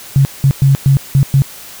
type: tone bursts at uneven times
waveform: sine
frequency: 136.9 Hz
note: C#3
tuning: 21 cents flat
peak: -5 dBFS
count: 6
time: 0.16-0.25 / 0.44-0.51 / 0.62-0.75 / 0.86-0.97 / 1.15-1.23 / 1.34-1.42 s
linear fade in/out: 0 ms
effects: white hiss -33 dBFS RMS until 1.8 s